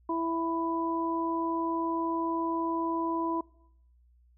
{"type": "harmonic tone", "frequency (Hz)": 330.9, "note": "E4", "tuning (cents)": 7, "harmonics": [1, 2, 3], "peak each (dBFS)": [-30, -38, -31], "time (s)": [0.09, 3.41], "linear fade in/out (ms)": 5, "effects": ["noise-tail reverb RT60 0.8 s tail -24 dB re dry", "added 60 Hz sine -59 dBFS peak until 4.37 s"]}